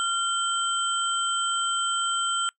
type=tone cluster; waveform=sine; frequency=1377 / 3125 / 7960 Hz; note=F6 / G7 / B8; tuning=-25 / -6 / +13 cents; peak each=-25 / -28 / -32 dBFS; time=0-2.49 s; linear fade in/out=0 ms; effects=noise-tail reverb RT60 0.1 s tail -23 dB re dry